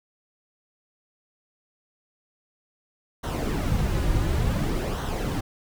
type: noise with flanger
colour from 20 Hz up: brown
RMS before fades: -25 dBFS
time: 3.23-5.41 s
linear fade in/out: 10 ms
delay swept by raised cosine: 0.41 to 4.61 ms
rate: 0.56 Hz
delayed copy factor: -0.55
effects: none